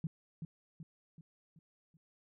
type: tone with echo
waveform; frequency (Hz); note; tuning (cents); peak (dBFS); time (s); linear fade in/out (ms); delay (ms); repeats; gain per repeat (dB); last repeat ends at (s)
sine; 160.9; E3; -42; -33; 0.04-0.07; 2; 380; 5; -6; 1.97
effects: none